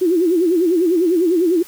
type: tone with vibrato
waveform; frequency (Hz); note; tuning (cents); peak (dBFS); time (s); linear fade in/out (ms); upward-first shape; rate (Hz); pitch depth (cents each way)
sine; 345.8; F4; -17; -12; 0.01-1.63; 10; sine; 10; 140
effects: white hiss -41 dBFS RMS until 1.67 s